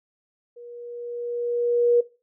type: tone with level ramp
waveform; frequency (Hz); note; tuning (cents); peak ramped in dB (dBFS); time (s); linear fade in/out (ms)
sine; 478.6; A#4; +46; -40 to -14; 0.56-2.01; 10
effects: noise-tail reverb RT60 0.3 s tail -18 dB re dry